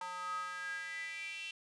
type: tone with high-pass filter sweep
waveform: square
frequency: 180.4 Hz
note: F#3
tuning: 44 cents flat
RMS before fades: -42 dBFS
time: 0.01-1.51 s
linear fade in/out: 2 ms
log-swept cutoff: 1000 to 2800 Hz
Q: 8.5
effects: resampled to 22050 Hz